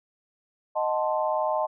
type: chord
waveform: sine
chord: D# diminished seventh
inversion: none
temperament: equal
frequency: 622.3 / 740 / 880 / 1046.5 Hz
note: D#5 / F#5 / A5 / C6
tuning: 0 / 0 / 0 / 0 cents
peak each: -26 / -32 / -28 / -31 dBFS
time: 0.75-1.67 s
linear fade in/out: 20 ms
effects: none